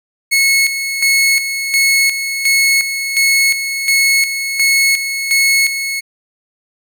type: tone with tremolo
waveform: sawtooth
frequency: 2189 Hz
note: C#7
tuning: 22 cents flat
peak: -6 dBFS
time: 0.31-6.01 s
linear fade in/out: 20 ms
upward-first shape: square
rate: 1.4 Hz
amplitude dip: 60%
effects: none